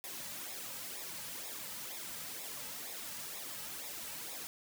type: noise with flanger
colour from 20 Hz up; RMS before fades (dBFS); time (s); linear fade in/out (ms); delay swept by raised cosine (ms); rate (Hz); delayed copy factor
white; -44; 0.04-4.47; 0; 0.66 to 2.86; 2.1; -0.65
effects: none

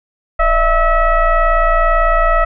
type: tone with frequency modulation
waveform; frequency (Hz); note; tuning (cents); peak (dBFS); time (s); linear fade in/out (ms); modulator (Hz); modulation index
sine; 665; E5; +15; -9; 0.39-2.45; 10; 636; 1.6
effects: none

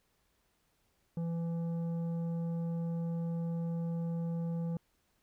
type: tone with tanh clipping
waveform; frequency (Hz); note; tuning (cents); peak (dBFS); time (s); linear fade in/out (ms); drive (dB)
sine; 167.6; E3; +29; -34; 1.17-4.77; 2; 9
effects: pink hiss -75 dBFS RMS until 5.22 s

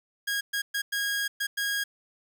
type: tone bursts at uneven times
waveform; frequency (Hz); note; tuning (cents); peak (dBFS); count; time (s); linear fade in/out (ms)
sawtooth; 1638; G#6; -24; -23; 6; 0.27-0.41 / 0.53-0.62 / 0.74-0.82 / 0.92-1.28 / 1.4-1.47 / 1.57-1.84; 10
effects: 9-bit

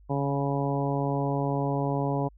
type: harmonic tone with a mistuned harmonic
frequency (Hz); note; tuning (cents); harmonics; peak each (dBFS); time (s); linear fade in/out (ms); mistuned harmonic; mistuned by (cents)
139.8; C#3; +15; 1 / 2 / 3 / 4 / 5 / 6 / 7; -28 / -31 / -33 / -34 / -35 / -36 / -36; 0.09-2.29; 20; 1; +27
effects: added 50 Hz sine -51 dBFS peak until 2.37 s

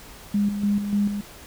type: tone with tremolo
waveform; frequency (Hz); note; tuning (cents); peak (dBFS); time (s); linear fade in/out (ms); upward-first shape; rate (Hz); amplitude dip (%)
sine; 204.1; G#3; -30; -18; 0.34-1.21; 5; square; 3.4; 55
effects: added 50 Hz sine -52 dBFS peak until 1.46 s + pink hiss -44 dBFS RMS until 1.46 s

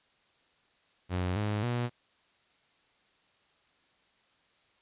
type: tone with pitch steps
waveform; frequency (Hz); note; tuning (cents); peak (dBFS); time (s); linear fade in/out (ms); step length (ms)
sawtooth; 90.6 / 104.67 / 120.94; F#2 / G#2 / B2; -36 / +14 / -36; -25; 1.09-1.9; 50; 270
effects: white hiss -68 dBFS RMS until 4.81 s + resampled to 8000 Hz

